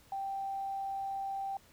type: tone with tanh clipping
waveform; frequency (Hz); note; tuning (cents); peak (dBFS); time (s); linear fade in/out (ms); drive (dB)
triangle; 783; G5; -2; -34; 0.12-1.57; 2; 3
effects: pink hiss -62 dBFS RMS until 1.72 s